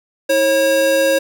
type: tone pair together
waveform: square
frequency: 322.9 / 542.8 Hz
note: E4 / C#5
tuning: -36 / -36 cents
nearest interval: major sixth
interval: 900 cents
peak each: -23 / -13 dBFS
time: 0.29-1.19 s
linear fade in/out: 10 ms
effects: none